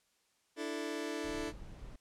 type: chord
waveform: sawtooth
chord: D suspended second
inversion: none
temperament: just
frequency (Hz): 293.7 / 330.4 / 440.5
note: D4 / E4 / A4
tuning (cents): 0 / +4 / +2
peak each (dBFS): -37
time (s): 0.56-1.53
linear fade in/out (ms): 50
type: noise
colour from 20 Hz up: brown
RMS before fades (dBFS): -48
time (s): 1.24-1.96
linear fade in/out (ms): 5
effects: white hiss -74 dBFS RMS until 2 s + low-pass 9000 Hz 12 dB/octave